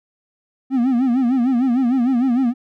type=tone with vibrato; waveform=triangle; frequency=251.1 Hz; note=B3; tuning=29 cents sharp; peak=-12 dBFS; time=0.7-2.54 s; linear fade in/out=50 ms; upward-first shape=sine; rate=6.6 Hz; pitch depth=130 cents each way; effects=none